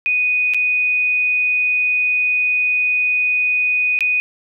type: tone with dropouts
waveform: sine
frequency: 2485 Hz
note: D#7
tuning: 3 cents flat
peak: -14 dBFS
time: 0.06-4.2 s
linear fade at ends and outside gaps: 0 ms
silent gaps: 0.537-0.545 / 3.99-4.007 s
effects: none